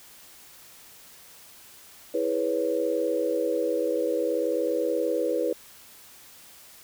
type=chord; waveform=sine; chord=C# minor seventh; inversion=first; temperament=equal with one note detuned; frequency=327.2 / 415.3 / 493.9 / 554.4 Hz; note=E4 / G#4 / B4 / C#5; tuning=-13 / 0 / 0 / 0 cents; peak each=-30 / -31 / -26 / -30 dBFS; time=2.14-5.53 s; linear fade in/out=5 ms; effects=white hiss -50 dBFS RMS until 6.83 s